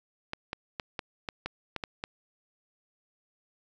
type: clicks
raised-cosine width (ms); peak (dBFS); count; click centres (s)
0.3; -17; 9; 0.334 / 0.531 / 0.798 / 0.992 / 1.288 / 1.46 / 1.763 / 1.838 / 2.039
effects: resampled to 16000 Hz + 8-bit